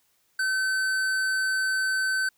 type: tone with hard clipping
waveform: sine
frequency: 1530 Hz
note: G6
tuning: 42 cents flat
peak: -25 dBFS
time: 0.39-2.29 s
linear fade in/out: 5 ms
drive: 13 dB
effects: white hiss -68 dBFS RMS until 2.37 s